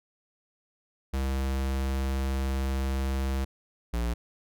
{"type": "tone pair in turn", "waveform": "square", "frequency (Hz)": [66.8, 58.64], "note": ["C2", "A#1"], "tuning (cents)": [36, 11], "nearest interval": "major second", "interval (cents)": 225, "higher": "first", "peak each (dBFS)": [-27, -27], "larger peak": "neither", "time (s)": [[1.13, 3.45], [3.93, 4.14]], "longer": "first", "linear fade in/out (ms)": 10, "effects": []}